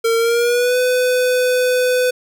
square tone with pitch glide, 457.2 to 501.5 Hz, A#4 to B4, -34 to +26 cents, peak -14 dBFS, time 0.04-2.11 s, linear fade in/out 10 ms, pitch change +160 cents, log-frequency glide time 0.17-0.78 s, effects none

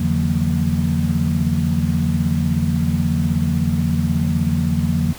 sine tone cluster, 85.7 / 145 / 164 / 180.3 / 230.6 Hz, F2 / D3 / E3 / F#3 / A#3, -32 / -22 / -9 / -45 / -19 cents, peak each -22 dBFS, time 0-5.13 s, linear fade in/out 5 ms, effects pink hiss -37 dBFS RMS until 5.18 s

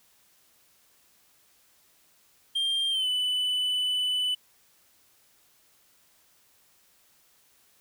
triangle tone with pitch glide, 3188 to 2992 Hz, G7 to F#7, +28 to +19 cents, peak -23 dBFS, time 2.55-4.35 s, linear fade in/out 10 ms, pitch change -109 cents, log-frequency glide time 2.9-3.08 s, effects white hiss -63 dBFS RMS until 7.8 s

